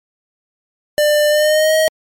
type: tone with pitch glide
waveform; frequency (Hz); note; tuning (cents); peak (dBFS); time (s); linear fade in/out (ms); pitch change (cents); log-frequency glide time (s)
square; 596 to 631.4; D5 to D#5; +25 to +25; -11; 0.98-1.88; 0; +100; 1.29-1.75
effects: MP3 64 kbps